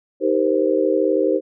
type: chord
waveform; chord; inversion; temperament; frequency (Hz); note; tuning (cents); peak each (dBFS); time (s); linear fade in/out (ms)
sine; C minor seventh; first; just; 314 / 392.4 / 470.9 / 523.3; Eb4 / G4 / Bb4 / C5; +16 / +2 / +18 / 0; -21 / -20 / -22 / -20; 0.2-1.41; 50
effects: none